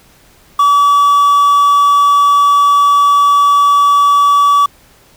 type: tone with quantisation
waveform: triangle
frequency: 1145 Hz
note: D6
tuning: 44 cents flat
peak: -4 dBFS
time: 0.59-4.66 s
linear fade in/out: 5 ms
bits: 5
effects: pink hiss -46 dBFS RMS until 5.16 s